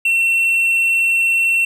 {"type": "tone", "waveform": "triangle", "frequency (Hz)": 2709, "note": "E7", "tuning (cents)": 47, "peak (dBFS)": -11, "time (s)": [0.05, 1.65], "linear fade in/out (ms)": 5, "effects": []}